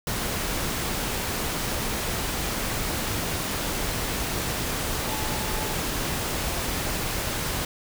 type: tone in noise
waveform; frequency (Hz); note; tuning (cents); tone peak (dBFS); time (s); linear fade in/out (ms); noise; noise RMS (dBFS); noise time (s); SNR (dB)
sine; 866; A5; -28; -36; 5.07-5.74; 2; pink; -28; 0.07-7.65; -11
effects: none